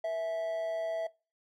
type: tone with amplitude modulation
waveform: triangle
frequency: 656 Hz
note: E5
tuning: 9 cents flat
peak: -26 dBFS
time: 0.04-1.07 s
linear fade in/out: 5 ms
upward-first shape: sine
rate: 186 Hz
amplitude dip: 40%
effects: noise-tail reverb RT60 0.3 s tail -22 dB re dry + MP3 64 kbps